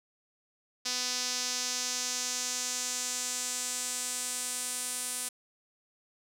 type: tone with band-pass filter sweep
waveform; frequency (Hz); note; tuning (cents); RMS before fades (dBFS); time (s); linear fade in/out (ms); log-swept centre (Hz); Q
sawtooth; 250; B3; +21; -34; 0.85-5.29; 10; 5400 to 9200; 2.5
effects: none